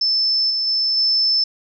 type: tone with level steps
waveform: sine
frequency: 5274 Hz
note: E8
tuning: in tune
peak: -15 / -18 / -16 / -14 dBFS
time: 0.01-1.44 s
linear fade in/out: 5 ms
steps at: 0.5 / 0.67 / 0.97 s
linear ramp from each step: 5 ms
effects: none